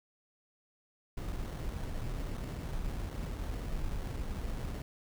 brown noise with sample-and-hold, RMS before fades -37 dBFS, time 1.17-4.82 s, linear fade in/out 5 ms, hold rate 2450 Hz, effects none

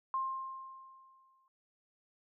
sine tone with exponential decay, 1059 Hz, C6, 21 cents sharp, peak -30 dBFS, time 0.14-1.48 s, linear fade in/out 1 ms, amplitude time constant 290 ms, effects none

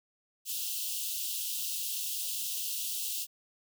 white high-pass noise, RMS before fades -35 dBFS, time 0.45-3.27 s, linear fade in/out 50 ms, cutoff 2700 Hz, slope 96 dB/octave, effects none

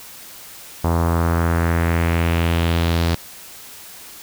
sawtooth tone with low-pass filter sweep, 84 Hz, E2, 33 cents sharp, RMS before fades -18 dBFS, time 0.84-3.15 s, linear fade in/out 5 ms, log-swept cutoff 980 to 4700 Hz, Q 2.1, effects white hiss -39 dBFS RMS until 4.22 s

